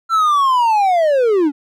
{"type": "linear sweep", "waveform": "triangle", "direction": "down", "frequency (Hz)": [1358, 270], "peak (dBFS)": -9, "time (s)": [0.09, 1.52], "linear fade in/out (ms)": 50, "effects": []}